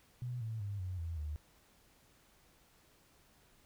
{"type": "tone with pitch steps", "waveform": "sine", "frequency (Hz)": [123.2, 111.68, 101.23, 91.76, 83.18, 75.4], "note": ["B2", "A2", "G#2", "F#2", "E2", "D2"], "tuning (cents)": [-4, 26, -44, -14, 16, 46], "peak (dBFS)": -37, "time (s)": [0.22, 1.36], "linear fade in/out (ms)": 0, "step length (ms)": 190, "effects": ["pink hiss -67 dBFS RMS until 3.65 s"]}